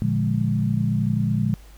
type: chord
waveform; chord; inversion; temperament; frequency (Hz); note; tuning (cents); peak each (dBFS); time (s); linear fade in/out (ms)
sine; Bb dominant seventh; none; equal; 116.54 / 146.83 / 174.61 / 207.7; Bb2 / D3 / F3 / Ab3; 0 / 0 / 0 / 0; -23 / -25 / -27 / -24; 0.02-1.54; 0
effects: added 50 Hz sine -42 dBFS peak until 1.77 s + pink hiss -53 dBFS RMS until 1.77 s